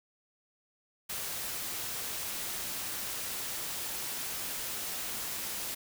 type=noise; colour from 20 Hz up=white; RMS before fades=-37 dBFS; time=1.09-5.75 s; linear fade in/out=10 ms; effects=none